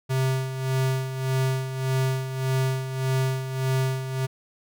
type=tone with tremolo; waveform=square; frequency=131.6 Hz; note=C3; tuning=10 cents sharp; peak=-21 dBFS; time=0.09-4.27 s; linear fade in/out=20 ms; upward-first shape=sine; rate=1.7 Hz; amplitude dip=65%; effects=none